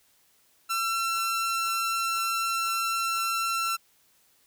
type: tone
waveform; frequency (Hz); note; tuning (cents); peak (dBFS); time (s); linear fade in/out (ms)
sawtooth; 1349; E6; +40; -22; 0.69-3.77; 20
effects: white hiss -64 dBFS RMS until 4.46 s